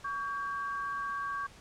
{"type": "tone pair together", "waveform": "sine", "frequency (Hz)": [1129, 1594.3], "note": ["C#6", "G6"], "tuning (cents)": [31, 29], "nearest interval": "tritone", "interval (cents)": 598, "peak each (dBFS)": [-34, -38], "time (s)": [0.04, 1.47], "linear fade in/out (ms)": 10, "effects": ["pink hiss -55 dBFS RMS until 1.6 s", "low-pass 8000 Hz 12 dB/octave"]}